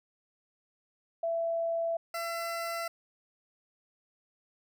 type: tone pair in turn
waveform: sine / 20% pulse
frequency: 667 / 674 Hz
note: E5 / E5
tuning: +20 / +38 cents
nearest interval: unison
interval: 18 cents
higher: second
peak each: -28 dBFS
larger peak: neither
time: 1.23-1.97 / 2.14-2.88 s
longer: neither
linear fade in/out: 5 ms
effects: none